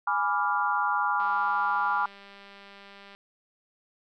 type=chord; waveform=sine; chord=G# diminished seventh; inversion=none; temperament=equal; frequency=830.6 / 987.8 / 1174.7 / 1396.9 Hz; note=G#5 / B5 / D6 / F6; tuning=0 / 0 / 0 / 0 cents; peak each=-29 dBFS; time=0.07-2.06 s; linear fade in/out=5 ms
type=click train; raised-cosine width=0.3 ms; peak=-33 dBFS; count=389; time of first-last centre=1.2-3.15 s; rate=199 Hz
effects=none